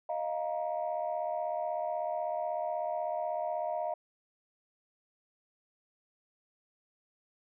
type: chord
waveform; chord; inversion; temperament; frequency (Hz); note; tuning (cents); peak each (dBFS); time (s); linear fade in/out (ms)
sine; Eb suspended second; none; equal with one note detuned; 622.3 / 698.5 / 941; Eb5 / F5 / Bb5; 0 / 0 / +16; -34 / -34 / -39; 0.09-3.94; 5
effects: tanh soft clip ceiling -23 dBFS